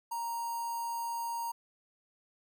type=tone with notch filter; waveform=square; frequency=932.3 Hz; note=A#5; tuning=in tune; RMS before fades=-36 dBFS; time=0.11-1.52 s; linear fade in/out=10 ms; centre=3100 Hz; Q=0.72; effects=none